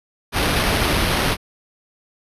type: noise with sample-and-hold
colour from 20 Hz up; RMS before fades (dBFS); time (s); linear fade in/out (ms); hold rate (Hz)
pink; -19; 0.32-1.37; 50; 7350
effects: resampled to 32000 Hz